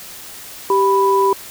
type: tone pair together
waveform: sine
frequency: 391 / 987.8 Hz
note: G4 / B5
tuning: -4 / 0 cents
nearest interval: octave + major third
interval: 1604 cents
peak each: -14 dBFS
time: 0.7-1.33 s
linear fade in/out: 2 ms
effects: white hiss -35 dBFS RMS until 1.5 s